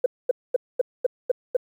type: tone bursts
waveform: sine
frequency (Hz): 504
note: B4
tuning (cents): +35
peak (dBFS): -14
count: 7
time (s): 0.04-1.567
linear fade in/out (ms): 5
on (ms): 21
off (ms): 230
effects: tanh soft clip ceiling -10 dBFS + 9-bit